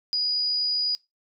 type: tone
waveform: sine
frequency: 4914 Hz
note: D#8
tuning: 22 cents flat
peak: -22 dBFS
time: 0.13-0.95 s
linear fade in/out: 0 ms
effects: noise-tail reverb RT60 0.2 s tail -19 dB re dry